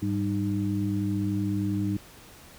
sine tone cluster, 102.6 / 195.7 / 305.7 Hz, G#2 / G3 / D#4, -21 / -3 / -30 cents, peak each -29 dBFS, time 0.02-1.97 s, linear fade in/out 5 ms, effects pink hiss -50 dBFS RMS until 2.58 s

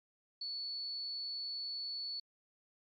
sine tone, 4435 Hz, C#8, in tune, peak -38 dBFS, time 0.41-2.2 s, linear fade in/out 5 ms, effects MP3 48 kbps

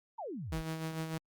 sine exponential sweep, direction down, 973 to 34.65 Hz, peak -38 dBFS, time 0.18-0.62 s, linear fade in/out 10 ms
sawtooth tone with tremolo, 160.4 Hz, E3, 47 cents flat, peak -30 dBFS, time 0.52-1.18 s, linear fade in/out 5 ms, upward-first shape sine, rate 6.7 Hz, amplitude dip 50%
effects Opus 48 kbps

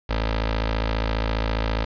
15% pulse tone with notch filter, 54.8 Hz, A1, 6 cents flat, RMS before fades -24 dBFS, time 0.09-1.85 s, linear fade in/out 10 ms, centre 150 Hz, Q 0.55, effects resampled to 11025 Hz + 7-bit

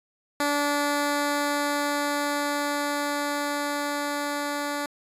10% pulse tone with level ramp, 289.5 Hz, D4, 25 cents flat, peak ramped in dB -14 to -19 dBFS, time 0.4-4.86 s, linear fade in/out 2 ms, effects resampled to 32000 Hz

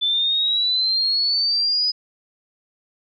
sine exponential sweep, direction up, 3501 to 5000 Hz, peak -17 dBFS, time 0.01-1.92 s, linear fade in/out 20 ms, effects none

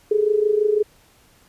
sine tone with amplitude modulation, 421.3 Hz, G#4, 25 cents sharp, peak -12 dBFS, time 0.11-0.83 s, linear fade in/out 5 ms, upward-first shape sine, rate 26 Hz, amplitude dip 75%, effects pink hiss -55 dBFS RMS until 1.48 s + resampled to 32000 Hz

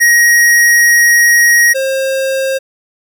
square tone pair in turn, 1889 / 533.9 Hz, A#6 / C5, +22 / +35 cents, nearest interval octave + minor seventh, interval 2187 cents, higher first, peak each -6 / -13 dBFS, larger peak first, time 0-1.74 / 1.74-2.59 s, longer first, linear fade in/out 20 ms, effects none

